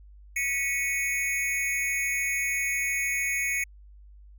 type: tone with amplitude modulation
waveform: square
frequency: 2217 Hz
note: C#7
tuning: in tune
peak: -22 dBFS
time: 0.36-3.64 s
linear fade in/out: 5 ms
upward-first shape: sine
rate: 267 Hz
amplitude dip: 95%
effects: added 50 Hz sine -47 dBFS peak until 4.38 s